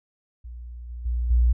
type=tone with level steps; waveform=sine; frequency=59.7 Hz; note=A#1; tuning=42 cents sharp; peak=-35 / -32 / -22 / -15 dBFS; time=0.44-1.53 s; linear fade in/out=10 ms; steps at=0.89 / 1.05 / 1.3 s; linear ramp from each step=10 ms; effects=none